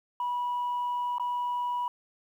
sine tone with dropouts, 976 Hz, B5, 21 cents flat, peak -26 dBFS, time 0.2-1.88 s, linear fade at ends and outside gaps 2 ms, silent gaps 1.183-1.197 s, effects tanh soft clip ceiling -25 dBFS + 10-bit

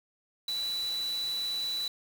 sine tone in noise, 3959 Hz, B7, 3 cents sharp, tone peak -30 dBFS, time 0.48-1.88 s, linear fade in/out 2 ms, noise white, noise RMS -44 dBFS, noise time 0.48-1.88 s, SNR +11 dB, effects none

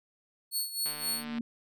15% pulse tone with tremolo, 4397 Hz, C#8, 15 cents flat, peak -22 dBFS, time 0.51-1.25 s, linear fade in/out 50 ms, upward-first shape sine, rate 3.8 Hz, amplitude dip 75%
sine tone with exponential growth, 233.1 Hz, A#3, in tune, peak -29 dBFS, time 0.76-1.41 s, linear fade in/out 2 ms, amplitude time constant 140 ms
click train, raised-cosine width 0.3 ms, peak -27 dBFS, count 79, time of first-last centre 0.86-1.383 s, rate 149 Hz
effects none

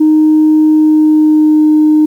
sine tone with pitch glide, 309.4 to 306.4 Hz, D#4 to D#4, -10 to -27 cents, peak -3 dBFS, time 0-2.06 s, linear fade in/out 10 ms, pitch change -17 cents, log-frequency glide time 0.7-1.64 s, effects tanh soft clip ceiling -1 dBFS + 7-bit

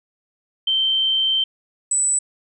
sine tone pair in turn, 3118 / 7957 Hz, G7 / B8, -10 / +12 cents, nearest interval octave + major third, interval 1622 cents, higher second, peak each -16 dBFS, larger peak neither, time 0.67-1.44 / 1.91-2.19 s, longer first, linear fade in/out 5 ms, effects none

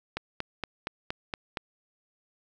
click train, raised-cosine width 0.3 ms, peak -15 dBFS, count 7, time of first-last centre 0.17-1.572 s, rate 4.28 Hz, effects none

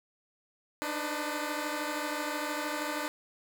10% pulse tone cluster, 295.5 / 308.5 / 505 Hz, D4 / D#4 / B4, +11 / -15 / +39 cents, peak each -26 / -30 / -31 dBFS, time 0.82-3.08 s, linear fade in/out 0 ms, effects none

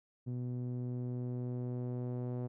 sawtooth tone with low-pass filter sweep, 123.6 Hz, B2, 2 cents sharp, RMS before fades -38 dBFS, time 0.26-2.48 s, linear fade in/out 20 ms, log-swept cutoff 260 to 550 Hz, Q 1, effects none

